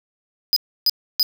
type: tone bursts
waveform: square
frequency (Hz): 4978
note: D#8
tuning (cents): 0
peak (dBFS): -14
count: 3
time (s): 0.53-1.229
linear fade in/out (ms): 0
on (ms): 33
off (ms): 300
effects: none